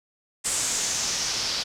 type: noise with low-pass filter sweep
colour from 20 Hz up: white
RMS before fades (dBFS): -27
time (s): 0.44-1.64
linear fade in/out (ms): 20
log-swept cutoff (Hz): 8200 to 4700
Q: 3.3
effects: none